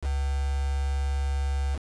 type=tone with quantisation; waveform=sine; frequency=69.2 Hz; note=C#2; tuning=2 cents flat; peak=-24 dBFS; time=0.01-1.79 s; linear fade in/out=50 ms; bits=6; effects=resampled to 22050 Hz